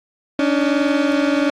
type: tone pair together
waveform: 30% pulse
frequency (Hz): 281.5 / 302.7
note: C#4 / D#4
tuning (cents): +27 / -48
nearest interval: minor second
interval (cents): 125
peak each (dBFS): -14 / -17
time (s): 0.39-1.5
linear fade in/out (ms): 2
effects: low-pass 4000 Hz 12 dB/octave + AAC 64 kbps